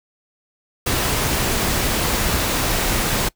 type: noise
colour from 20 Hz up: pink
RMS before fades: -20 dBFS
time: 0.86-3.29 s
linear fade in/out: 10 ms
effects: noise-tail reverb RT60 0.1 s tail -22 dB re dry